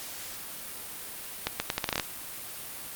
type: accelerating click train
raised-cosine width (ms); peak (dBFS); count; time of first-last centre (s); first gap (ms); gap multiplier
0.2; -9; 10; 1.47-1.998; 130; 0.78
effects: white hiss -40 dBFS RMS until 2.95 s + Opus 48 kbps